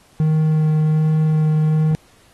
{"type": "tone with vibrato", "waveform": "triangle", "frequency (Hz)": 155.56, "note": "D#3", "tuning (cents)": 0, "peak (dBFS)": -11, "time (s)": [0.2, 1.95], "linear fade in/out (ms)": 0, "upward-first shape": "sine", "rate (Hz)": 1.3, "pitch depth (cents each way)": 9, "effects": ["pink hiss -53 dBFS RMS until 2.33 s", "AAC 32 kbps"]}